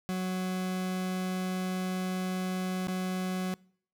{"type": "tone with dropouts", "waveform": "40% pulse", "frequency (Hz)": 185, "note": "F#3", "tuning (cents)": 0, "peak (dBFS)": -29, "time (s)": [0.09, 3.54], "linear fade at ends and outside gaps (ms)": 0, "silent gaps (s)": [2.871, 2.883], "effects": ["noise-tail reverb RT60 0.6 s tail -25 dB re dry"]}